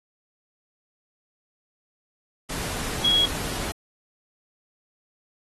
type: tone in noise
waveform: sine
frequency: 3317 Hz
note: G#7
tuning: 3 cents flat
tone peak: -17 dBFS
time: 3.04-3.26 s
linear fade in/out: 10 ms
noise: pink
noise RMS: -31 dBFS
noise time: 2.49-3.72 s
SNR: +11 dB
effects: AAC 32 kbps